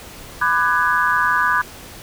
sine chord, G# half-diminished seventh, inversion first, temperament just, 996.7 / 1196.1 / 1495.1 / 1661.2 Hz, B5 / D6 / F#6 / G#6, +16 / +31 / +18 / 0 cents, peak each -20 dBFS, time 0.41-1.62 s, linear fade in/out 10 ms, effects pink hiss -38 dBFS RMS until 2.02 s

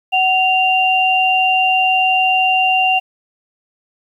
sine tone pair together, 749 / 2779 Hz, F#5 / F7, +21 / -9 cents, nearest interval octave + major seventh, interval 2270 cents, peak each -14 dBFS, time 0.12-3 s, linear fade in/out 20 ms, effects 8-bit

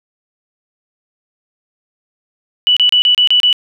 sine tone bursts, 2960 Hz, F#7, in tune, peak -7 dBFS, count 7, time 2.67-3.528 s, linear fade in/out 0 ms, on 96 ms, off 31 ms, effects none

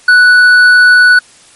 triangle tone with hard clipping, 1480 Hz, F#6, in tune, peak -3 dBFS, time 0.08-1.19 s, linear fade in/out 5 ms, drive 8 dB, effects white hiss -41 dBFS RMS until 1.55 s + MP3 48 kbps

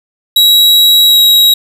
45% pulse tone with pitch glide, 3867 to 3836 Hz, B7 to A#7, -37 to +49 cents, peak -3 dBFS, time 0.36-1.54 s, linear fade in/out 5 ms, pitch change -14 cents, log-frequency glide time 1.07-1.18 s, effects none

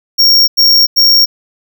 square tone bursts, 5540 Hz, F8, 15 cents flat, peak -5 dBFS, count 3, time 0.18-1.26 s, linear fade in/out 20 ms, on 300 ms, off 90 ms, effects none

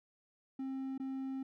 triangle tone with dropouts, 266.2 Hz, C4, 30 cents sharp, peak -35 dBFS, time 0.59-1.43 s, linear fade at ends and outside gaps 5 ms, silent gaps 0.979-0.998 s, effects none

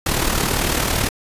pink noise with amplitude modulation, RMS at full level -17 dBFS, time 0.06-1.09 s, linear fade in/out 5 ms, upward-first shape sine, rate 38 Hz, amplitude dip 55%, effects resampled to 32000 Hz

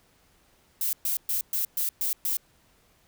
violet noise bursts, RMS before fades -27 dBFS, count 7, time 0.81-2.37 s, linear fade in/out 2 ms, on 120 ms, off 120 ms, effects pink hiss -63 dBFS RMS until 3.07 s

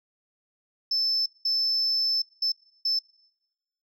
sine tone bursts at uneven times, 5274 Hz, E8, in tune, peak -21 dBFS, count 4, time 0.91-1.26 / 1.45-2.22 / 2.42-2.52 / 2.85-2.99 s, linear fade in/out 5 ms, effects noise-tail reverb RT60 1.0 s tail -26 dB re dry + tanh soft clip ceiling -19 dBFS

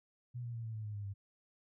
sine tone with pitch steps, 122.2 / 118.65 / 115.21 / 111.86 / 108.62 / 105.46 / 102.4 / 99.43 Hz, B2 / A#2 / A#2 / A2 / A2 / G#2 / G#2 / G2, -18 / +31 / -20 / +29 / -22 / +27 / -24 / +25 cents, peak -39 dBFS, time 0.34-1.14 s, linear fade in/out 20 ms, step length 100 ms, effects none

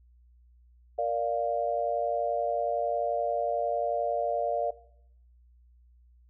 sine chord, Bb major, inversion none, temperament equal, 466.2 / 587.3 / 698.5 Hz, Bb4 / D5 / F5, 0 / 0 / 0 cents, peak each -33 / -29 / -29 dBFS, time 0.98-4.71 s, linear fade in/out 10 ms, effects noise-tail reverb RT60 0.7 s tail -18 dB re dry + added 60 Hz sine -56 dBFS peak until 6.29 s

